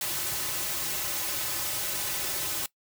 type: noise with comb filter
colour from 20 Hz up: white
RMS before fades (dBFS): -31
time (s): 0.01-2.66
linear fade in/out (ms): 2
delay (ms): 4.3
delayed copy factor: -0.95
effects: noise-tail reverb RT60 0.1 s tail -20 dB re dry